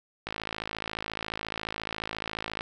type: click train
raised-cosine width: 0.3 ms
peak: -16 dBFS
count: 128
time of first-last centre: 0.27-2.609 s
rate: 54.3 Hz
effects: none